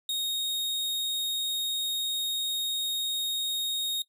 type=tone; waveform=40% pulse; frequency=3729 Hz; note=A#7; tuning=in tune; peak=-26 dBFS; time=0.09-4.02 s; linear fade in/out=2 ms; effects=noise-tail reverb RT60 0.1 s tail -21 dB re dry